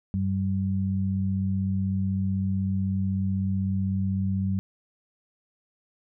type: tone pair together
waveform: sine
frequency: 96.2 / 192.22 Hz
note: G2 / G3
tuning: -32 / -34 cents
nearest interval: octave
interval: 1198 cents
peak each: -26 dBFS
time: 0.14-4.59 s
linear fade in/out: 0 ms
effects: none